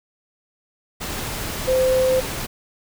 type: tone in noise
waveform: sine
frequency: 517 Hz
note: C5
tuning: 21 cents flat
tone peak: -15 dBFS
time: 1.67-2.21 s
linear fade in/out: 20 ms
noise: pink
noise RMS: -28 dBFS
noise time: 1-2.47 s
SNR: +10 dB
effects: none